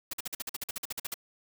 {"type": "noise bursts", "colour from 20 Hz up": "white", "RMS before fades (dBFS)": -35, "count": 15, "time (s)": [0.11, 1.142], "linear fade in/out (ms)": 5, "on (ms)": 24, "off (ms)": 48, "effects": []}